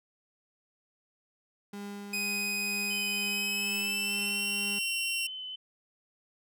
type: tone with tremolo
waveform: 35% pulse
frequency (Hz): 202.5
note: G#3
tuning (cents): -43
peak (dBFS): -36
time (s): 1.73-4.79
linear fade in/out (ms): 5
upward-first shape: triangle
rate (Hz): 2.1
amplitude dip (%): 30
type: tone with pitch glide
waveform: sawtooth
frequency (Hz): 2503 to 2745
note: D#7 to F7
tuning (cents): +10 to -31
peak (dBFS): -27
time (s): 2.13-5.27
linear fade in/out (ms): 5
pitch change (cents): +159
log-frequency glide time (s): 3.2-4.47
type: tone with vibrato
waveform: sine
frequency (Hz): 3037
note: F#7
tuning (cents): +44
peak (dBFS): -37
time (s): 2.9-5.56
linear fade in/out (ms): 10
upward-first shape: sine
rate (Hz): 4.2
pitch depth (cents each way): 9
effects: none